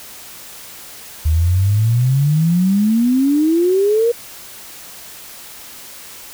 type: exponential sweep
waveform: sine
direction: up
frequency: 75.7 to 480 Hz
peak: -11 dBFS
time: 1.25-4.12 s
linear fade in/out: 10 ms
effects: white hiss -36 dBFS RMS until 6.33 s